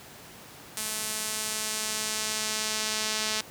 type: tone with band-pass filter sweep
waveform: sawtooth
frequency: 216.5 Hz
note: A3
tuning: 28 cents flat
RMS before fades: -31 dBFS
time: 0.77-3.41 s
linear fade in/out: 2 ms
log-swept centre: 10000 to 5300 Hz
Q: 1
effects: pink hiss -47 dBFS RMS until 3.5 s + high-pass 100 Hz 12 dB/octave